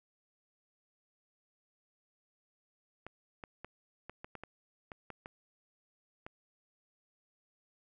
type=clicks; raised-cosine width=0.5 ms; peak=-29 dBFS; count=11; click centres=3.066 / 3.438 / 3.646 / 4.096 / 4.245 / 4.353 / 4.436 / 4.918 / 5.103 / 5.259 / 6.265 s; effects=none

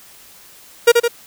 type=tone with echo; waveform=45% pulse; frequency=472.2 Hz; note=A#4; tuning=22 cents sharp; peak=-5 dBFS; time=0.87-0.92 s; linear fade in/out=10 ms; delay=81 ms; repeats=2; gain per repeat=-4 dB; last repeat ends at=1.082 s; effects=white hiss -44 dBFS RMS until 1.26 s

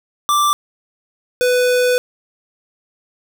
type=tone pair in turn; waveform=square; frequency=1174.7 / 497 Hz; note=D6 / B4; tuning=0 / +11 cents; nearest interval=octave + minor third; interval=1489 cents; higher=first; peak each=-13 dBFS; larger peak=neither; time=0.29-0.53 / 1.41-1.98 s; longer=second; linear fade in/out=0 ms; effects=none

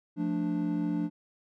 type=chord; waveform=triangle; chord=D minor; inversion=first; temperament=equal; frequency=174.61 / 220 / 293.7 Hz; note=F3 / A3 / D4; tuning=0 / 0 / 0 cents; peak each=-30 / -33 / -28 dBFS; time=0.16-1.1 s; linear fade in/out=50 ms; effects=none

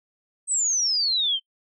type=exponential sweep; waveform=sine; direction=down; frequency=8372 to 3054 Hz; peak=-20 dBFS; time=0.47-1.4 s; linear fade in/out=50 ms; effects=noise-tail reverb RT60 0.1 s tail -26 dB re dry

